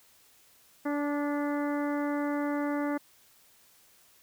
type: harmonic tone with a mistuned harmonic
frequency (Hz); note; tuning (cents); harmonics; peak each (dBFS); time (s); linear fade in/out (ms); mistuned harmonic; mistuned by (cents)
290; D4; -22; 1 / 2 / 3 / 4 / 5 / 6 / 7; -29 / -35 / -39 / -41 / -43 / -45 / -46; 0.85-2.98; 10; 4; +16
effects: white hiss -61 dBFS RMS until 4.22 s